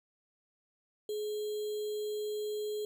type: tone with sample-and-hold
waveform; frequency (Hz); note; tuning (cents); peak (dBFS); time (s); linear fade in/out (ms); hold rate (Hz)
sine; 422.4; G#4; +29; -33; 1.09-2.85; 2; 3675
effects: none